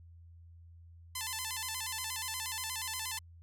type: tone with vibrato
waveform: 5% pulse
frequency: 950 Hz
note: A#5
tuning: 33 cents sharp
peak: -24 dBFS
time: 1.15-3.19 s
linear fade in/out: 5 ms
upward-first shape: square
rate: 8.4 Hz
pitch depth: 130 cents each way
effects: added 84 Hz sine -52 dBFS peak until 3.42 s